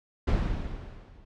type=noise with level ramp; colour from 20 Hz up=brown; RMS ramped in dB=-23 to -53 dBFS; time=0.27-1.25 s; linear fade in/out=10 ms; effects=low-pass 4000 Hz 12 dB/octave